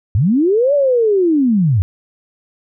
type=linear two-way sweep; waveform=sine; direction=up then down; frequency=84.3 to 587.3 to 84.3 Hz; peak=-10 dBFS; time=0.15-1.82 s; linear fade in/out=0 ms; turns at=0.74 s; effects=none

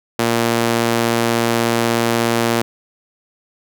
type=tone with high-pass filter; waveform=sawtooth; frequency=116.54 Hz; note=A#2; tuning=in tune; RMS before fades=-17 dBFS; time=0.19-2.62 s; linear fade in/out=0 ms; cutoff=260 Hz; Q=0.78; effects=none

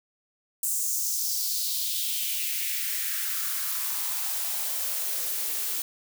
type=noise with high-pass filter sweep; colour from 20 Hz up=blue; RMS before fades=-29 dBFS; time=0.63-5.82 s; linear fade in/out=2 ms; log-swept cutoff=8000 to 300 Hz; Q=2.7; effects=none

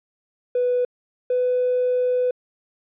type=tone pair in turn; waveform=triangle; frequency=494.2 / 499.4 Hz; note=B4 / B4; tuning=+1 / +19 cents; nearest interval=unison; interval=18 cents; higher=second; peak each=-14 dBFS; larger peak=neither; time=0.55-0.85 / 1.3-2.31 s; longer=second; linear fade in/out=5 ms; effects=tanh soft clip ceiling -15 dBFS + resampled to 8000 Hz

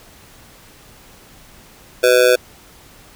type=tone with amplitude modulation; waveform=square; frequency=499.1 Hz; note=B4; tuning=18 cents sharp; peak=-6 dBFS; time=2.03-2.36 s; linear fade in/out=10 ms; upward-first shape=sine; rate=122 Hz; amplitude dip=100%; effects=pink hiss -45 dBFS RMS until 3.15 s

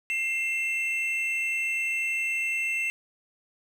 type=tone pair together; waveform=triangle; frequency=2111 / 2682 Hz; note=C7 / E7; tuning=+15 / +29 cents; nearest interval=major third; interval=414 cents; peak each=-30 / -25 dBFS; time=0.1-2.9 s; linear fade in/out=0 ms; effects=none

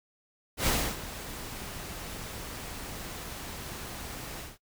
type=noise with ADSR envelope; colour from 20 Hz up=pink; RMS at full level=-25 dBFS; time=0.57-4.58 s; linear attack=100 ms; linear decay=290 ms; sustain=-15 dB; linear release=170 ms; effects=noise-tail reverb RT60 0.1 s tail -21 dB re dry

